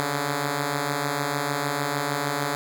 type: beating tone pair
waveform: 5% pulse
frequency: 138.2 / 144.8 Hz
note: C#3 / D3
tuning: -5 / -24 cents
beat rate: 6.6 Hz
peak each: -20 / -14 dBFS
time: 0-2.55 s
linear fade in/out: 0 ms
effects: none